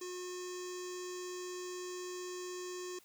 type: tone with low-pass filter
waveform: square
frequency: 361.6 Hz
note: F#4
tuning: 40 cents flat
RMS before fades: -43 dBFS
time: 0.01-2.99 s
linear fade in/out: 5 ms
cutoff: 6700 Hz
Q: 5.4
effects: white hiss -64 dBFS RMS until 3.04 s